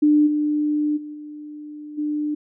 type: tone with level steps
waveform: sine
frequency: 298.8 Hz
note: D4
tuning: 30 cents sharp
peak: -12 / -18 / -31 / -33 / -21 dBFS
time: 0.02-2.35 s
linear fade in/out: 10 ms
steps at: 0.26 / 0.96 / 1.13 / 1.97 s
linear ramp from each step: 20 ms
effects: none